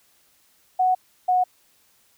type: tone pair in turn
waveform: sine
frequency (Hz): 740 / 731.9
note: F#5 / F#5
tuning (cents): 0 / -19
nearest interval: unison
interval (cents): 19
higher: first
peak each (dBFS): -16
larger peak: neither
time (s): 0.79-0.95 / 1.28-1.44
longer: neither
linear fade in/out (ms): 10
effects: white hiss -61 dBFS RMS until 2.17 s